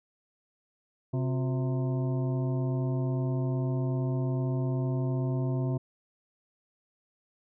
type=harmonic tone with a mistuned harmonic; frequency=130.81 Hz; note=C3; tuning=in tune; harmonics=1 / 2 / 3 / 4 / 5 / 7 / 8; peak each=-27 / -35 / -37 / -47 / -41 / -48 / -52 dBFS; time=1.13-5.78 s; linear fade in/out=10 ms; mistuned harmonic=3; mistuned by=-130 cents; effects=none